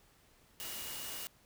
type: tone in noise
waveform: sine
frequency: 2877 Hz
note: F#7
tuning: 49 cents flat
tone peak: -50 dBFS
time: 0.6-1.27 s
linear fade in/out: 0 ms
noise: white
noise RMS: -43 dBFS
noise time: 0.6-1.27 s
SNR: -10 dB
effects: pink hiss -66 dBFS RMS until 1.45 s